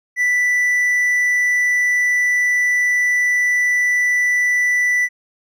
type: tone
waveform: triangle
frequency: 1975.5 Hz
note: B6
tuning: in tune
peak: -12 dBFS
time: 0.16-5.09 s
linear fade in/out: 50 ms
effects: none